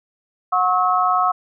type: tone cluster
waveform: sine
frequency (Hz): 730 / 1094 / 1288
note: F#5 / C#6 / E6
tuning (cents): -24 / -23 / -41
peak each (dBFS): -19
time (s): 0.52-1.32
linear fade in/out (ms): 10
effects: none